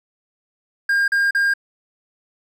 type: tone bursts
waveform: triangle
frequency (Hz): 1610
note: G6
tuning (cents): +46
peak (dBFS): -13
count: 3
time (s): 0.89-1.538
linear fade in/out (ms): 5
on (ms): 190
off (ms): 39
effects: none